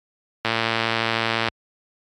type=click train; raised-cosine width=0.3 ms; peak=-4 dBFS; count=119; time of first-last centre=0.45-1.485 s; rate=114 Hz; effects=high-pass 60 Hz 12 dB/octave + MP3 96 kbps